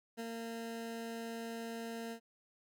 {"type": "tone with ADSR envelope", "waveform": "20% pulse", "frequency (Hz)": 229.3, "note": "A#3", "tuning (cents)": -28, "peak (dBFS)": -34, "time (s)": [0.17, 2.2], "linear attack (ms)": 27, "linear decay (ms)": 31, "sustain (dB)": -2, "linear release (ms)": 82, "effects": []}